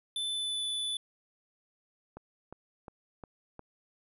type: tone with pitch glide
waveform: square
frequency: 3520 to 3482 Hz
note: A7 to A7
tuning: 0 to -19 cents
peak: -32 dBFS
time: 0.16-0.97 s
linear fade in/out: 2 ms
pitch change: -19 cents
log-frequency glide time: 0.27-0.64 s
type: click train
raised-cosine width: 1 ms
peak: -30 dBFS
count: 5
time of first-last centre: 2.17-3.593 s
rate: 2.81 Hz
effects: resampled to 32000 Hz